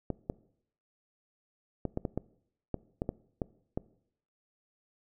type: clicks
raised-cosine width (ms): 2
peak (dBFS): -18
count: 11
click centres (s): 0.103 / 0.299 / 1.853 / 1.974 / 2.052 / 2.176 / 2.743 / 3.019 / 3.091 / 3.418 / 3.775
effects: noise-tail reverb RT60 0.7 s tail -21 dB re dry